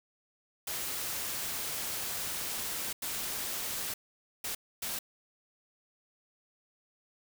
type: noise bursts at uneven times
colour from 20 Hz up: white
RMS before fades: -36 dBFS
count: 4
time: 0.67-2.93 / 3.02-3.94 / 4.44-4.55 / 4.82-4.99 s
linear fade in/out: 5 ms
effects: none